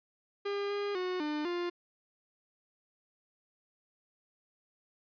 45% pulse tone with pitch steps, 403.2 / 406.6 / 365.6 / 300.5 / 350.2 Hz, G4 / G#4 / F#4 / D4 / F4, +49 / -37 / -21 / +40 / +5 cents, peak -32 dBFS, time 0.45-1.7 s, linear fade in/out 10 ms, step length 250 ms, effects resampled to 11025 Hz

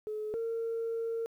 sine tone pair in turn, 427.9 / 457.3 Hz, A4 / A#4, -48 / -33 cents, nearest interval minor second, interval 115 cents, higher second, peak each -33 / -30 dBFS, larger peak second, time 0.07-0.34 / 0.34-1.26 s, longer second, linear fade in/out 0 ms, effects tanh soft clip ceiling -28 dBFS + 11-bit

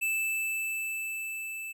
square tone with level ramp, 2637 Hz, E7, in tune, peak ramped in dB -27 to -37 dBFS, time 0.01-1.73 s, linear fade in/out 20 ms, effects none

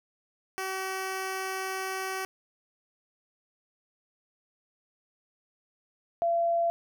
10% pulse / sine tone pair in turn, 380.2 / 680 Hz, F#4 / F5, +47 / -46 cents, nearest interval minor seventh, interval 1007 cents, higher second, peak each -23 dBFS, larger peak neither, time 0.58-2.25 / 6.22-6.7 s, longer first, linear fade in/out 0 ms, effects none

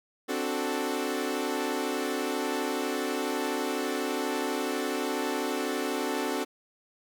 sawtooth chord, D dominant seventh, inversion third, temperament equal, 261.6 / 293.7 / 370 / 440 Hz, C4 / D4 / F#4 / A4, 0 / 0 / 0 / 0 cents, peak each -30 dBFS, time 0.28-6.45 s, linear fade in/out 20 ms, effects none

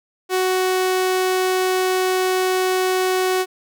sawtooth tone, 371.6 Hz, F#4, 7 cents sharp, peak -13 dBFS, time 0.29-3.46 s, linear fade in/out 50 ms, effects none

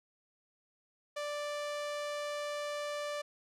sawtooth tone with low-pass filter, 587.3 Hz, D5, in tune, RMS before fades -38 dBFS, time 1.16-3.22 s, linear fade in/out 10 ms, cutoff 9200 Hz, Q 0.55, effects none

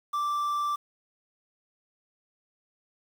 triangle tone with quantisation, 1173 Hz, D6, 2 cents flat, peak -24 dBFS, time 0.13-0.76 s, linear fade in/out 10 ms, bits 8, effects none

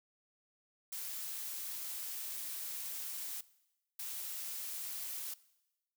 blue noise bursts at uneven times, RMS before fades -42 dBFS, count 2, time 0.92-3.41 / 3.99-5.34 s, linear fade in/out 5 ms, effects noise-tail reverb RT60 1.0 s tail -20 dB re dry

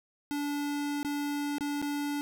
square tone with dropouts, 289.3 Hz, D4, 26 cents flat, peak -31 dBFS, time 0.31-2.21 s, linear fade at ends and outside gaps 0 ms, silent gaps 1.03-1.048 / 1.583-1.608 / 1.817-1.825 s, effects none

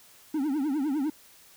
triangle tone with vibrato, 287.1 Hz, D4, 39 cents flat, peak -23 dBFS, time 0.34-1.1 s, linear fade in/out 5 ms, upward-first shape triangle, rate 9.9 Hz, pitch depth 210 cents each way, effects white hiss -55 dBFS RMS until 1.56 s

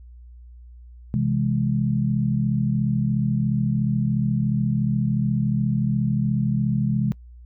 sine chord, C augmented, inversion none, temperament equal, 130.81 / 164.81 / 207.7 Hz, C3 / E3 / G#3, 0 / 0 / 0 cents, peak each -22 / -26 / -23 dBFS, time 1.14-7.12 s, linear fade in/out 0 ms, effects noise-tail reverb RT60 0.1 s tail -25 dB re dry + added 60 Hz sine -41 dBFS peak until 7.45 s

